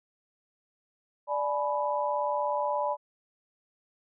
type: chord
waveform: sine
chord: G# diminished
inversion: second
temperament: equal with one note detuned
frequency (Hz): 587.3 / 851 / 987.8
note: D5 / G#5 / B5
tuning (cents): 0 / +42 / 0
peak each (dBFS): -30 / -32 / -30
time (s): 1.27-2.97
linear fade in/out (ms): 50
effects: none